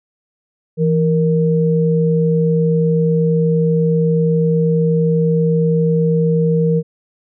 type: tone pair together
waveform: sine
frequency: 164.81 / 466.2 Hz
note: E3 / A#4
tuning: 0 / 0 cents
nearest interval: octave + tritone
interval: 1800 cents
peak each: -13 / -16 dBFS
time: 0.77-6.83 s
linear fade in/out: 50 ms
effects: none